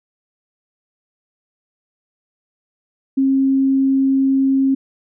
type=tone; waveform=sine; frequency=269 Hz; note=C4; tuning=48 cents sharp; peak=-12 dBFS; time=3.17-4.75 s; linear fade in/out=10 ms; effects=none